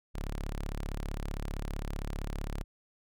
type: tone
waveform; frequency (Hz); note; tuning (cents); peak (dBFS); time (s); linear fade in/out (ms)
sawtooth; 35.4; C#1; +37; -30; 0.14-2.64; 20
effects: none